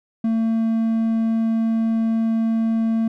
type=tone; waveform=triangle; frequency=225.3 Hz; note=A3; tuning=41 cents sharp; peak=-15 dBFS; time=0.24-3.08 s; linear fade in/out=5 ms; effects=none